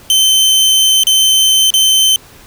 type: tone with dropouts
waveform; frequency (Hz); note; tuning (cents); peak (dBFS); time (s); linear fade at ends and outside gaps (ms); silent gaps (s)
sawtooth; 3085; G7; -28; -4; 0.1-2.16; 1; 1.035-1.069 / 1.704-1.739
effects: pink hiss -40 dBFS RMS until 2.46 s